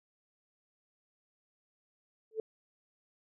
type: tone with exponential growth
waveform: sine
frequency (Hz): 440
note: A4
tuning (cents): 0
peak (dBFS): -27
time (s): 2.31-2.4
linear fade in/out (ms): 2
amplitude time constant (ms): 18
effects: none